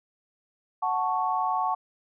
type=chord; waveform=sine; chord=F# minor; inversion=none; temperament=equal; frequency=740 / 880 / 1108.7 Hz; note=F#5 / A5 / C#6; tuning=0 / 0 / 0 cents; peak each=-28 dBFS; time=0.82-1.75 s; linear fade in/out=10 ms; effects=none